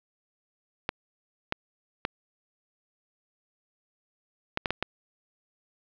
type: clicks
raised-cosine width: 0.3 ms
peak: -10 dBFS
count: 7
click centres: 0.891 / 1.524 / 2.051 / 4.574 / 4.658 / 4.706 / 4.826 s
effects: low-pass 4000 Hz 12 dB/octave + 8-bit